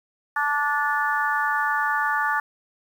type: harmonic tone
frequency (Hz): 291.4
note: D4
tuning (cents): -13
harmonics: 3 / 4 / 5 / 6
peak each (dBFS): -26 / -26 / -26 / -26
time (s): 0.36-2.4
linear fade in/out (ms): 5
effects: 8-bit